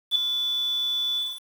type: tone with ADSR envelope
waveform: sine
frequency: 3472 Hz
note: A7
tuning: 24 cents flat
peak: -15 dBFS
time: 0.11-1.41 s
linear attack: 46 ms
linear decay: 3 ms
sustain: -8 dB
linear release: 230 ms
effects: 7-bit